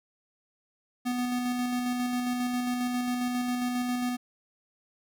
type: tone with tremolo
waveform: square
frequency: 246.9 Hz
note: B3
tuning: in tune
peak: -27 dBFS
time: 1.05-4.17 s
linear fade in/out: 20 ms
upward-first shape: square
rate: 7.4 Hz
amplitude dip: 25%
effects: none